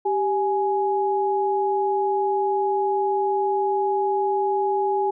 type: tone pair together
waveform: sine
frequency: 392 / 834.5 Hz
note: G4 / G#5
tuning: 0 / +8 cents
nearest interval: octave + minor second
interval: 1308 cents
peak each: -22 dBFS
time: 0.05-5.11 s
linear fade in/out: 10 ms
effects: none